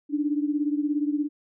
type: beating tone pair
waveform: sine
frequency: 290.5 / 307.5 Hz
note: D4 / D#4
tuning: -19 / -20 cents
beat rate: 17 Hz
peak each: -24 / -28 dBFS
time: 0.09-1.29 s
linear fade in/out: 50 ms
effects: none